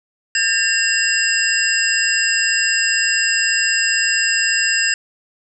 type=tone cluster; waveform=sine; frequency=1616 / 1801 / 2756 / 4991 / 7640 Hz; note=G#6 / A6 / F7 / D#8 / A#8; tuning=-48 / +40 / -24 / +5 / +42 cents; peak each=-21 dBFS; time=0.35-4.94 s; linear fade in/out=2 ms; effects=none